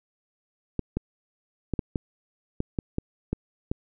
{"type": "clicks", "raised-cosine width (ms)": 3, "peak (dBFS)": -13, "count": 10, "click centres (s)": [0.793, 0.97, 1.737, 1.792, 1.958, 2.604, 2.788, 2.984, 3.33, 3.715], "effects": []}